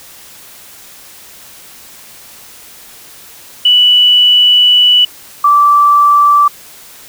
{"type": "tone pair in turn", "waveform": "sine", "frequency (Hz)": [2960, 1164.9], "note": ["F#7", "D6"], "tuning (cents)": [0, -14], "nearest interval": "octave + major third", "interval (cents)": 1614, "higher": "first", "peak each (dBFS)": -4, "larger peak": "neither", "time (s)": [[3.65, 5.05], [5.44, 6.48]], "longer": "first", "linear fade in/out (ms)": 5, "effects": ["white hiss -36 dBFS RMS until 7.08 s"]}